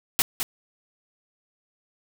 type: noise with echo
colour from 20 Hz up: white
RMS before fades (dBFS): -20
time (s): 0.19-0.22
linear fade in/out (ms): 0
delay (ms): 210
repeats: 1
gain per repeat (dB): -7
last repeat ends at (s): 0.43
effects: none